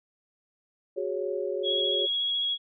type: chord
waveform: sine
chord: F# suspended second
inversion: none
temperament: equal with one note detuned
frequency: 370 / 412.4 / 554.4 Hz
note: F#4 / G#4 / C#5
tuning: 0 / -12 / 0 cents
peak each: -32 dBFS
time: 0.96-2.07 s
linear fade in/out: 20 ms
type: tone with vibrato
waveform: sine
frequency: 3322 Hz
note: G#7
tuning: in tune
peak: -25 dBFS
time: 1.63-2.58 s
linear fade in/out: 50 ms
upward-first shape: triangle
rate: 14 Hz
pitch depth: 17 cents each way
effects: none